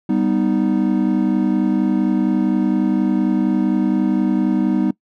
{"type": "chord", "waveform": "triangle", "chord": "G augmented", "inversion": "none", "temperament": "equal", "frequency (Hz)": [196, 246.9, 311.1], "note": ["G3", "B3", "D#4"], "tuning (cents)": [0, 0, 0], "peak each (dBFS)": -17, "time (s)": [0.09, 4.91], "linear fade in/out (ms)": 5, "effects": ["noise-tail reverb RT60 0.1 s tail -22 dB re dry"]}